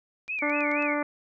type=click train; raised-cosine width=0.2 ms; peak=-30 dBFS; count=6; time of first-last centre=0.28-0.824 s; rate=9.19 Hz
type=tone with vibrato; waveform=sine; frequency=2349 Hz; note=D7; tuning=in tune; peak=-28 dBFS; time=0.28-0.95 s; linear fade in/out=20 ms; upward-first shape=sine; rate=4.2 Hz; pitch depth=180 cents each way
type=harmonic tone; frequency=293.5 Hz; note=D4; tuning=1 cent flat; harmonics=1 / 2 / 3 / 4 / 5 / 6 / 7 / 8; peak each=-29 / -30 / -35 / -34 / -36 / -39 / -36 / -41 dBFS; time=0.42-1.03 s; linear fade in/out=5 ms
effects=none